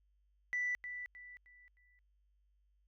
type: tone with echo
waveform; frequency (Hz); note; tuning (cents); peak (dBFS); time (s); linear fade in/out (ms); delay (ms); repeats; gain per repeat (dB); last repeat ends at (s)
sine; 1975.5; B6; 0; -32; 0.53-0.75; 0; 310; 4; -9; 1.99
effects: tanh soft clip ceiling -29 dBFS + added 50 Hz sine -70 dBFS peak until 2.87 s